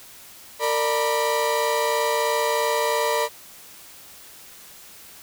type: tone cluster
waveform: 35% pulse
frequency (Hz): 457 / 592 / 977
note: A#4 / D5 / B5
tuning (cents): -34 / +14 / -19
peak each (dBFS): -23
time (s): 0.59-3.29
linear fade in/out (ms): 50
effects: white hiss -45 dBFS RMS until 5.22 s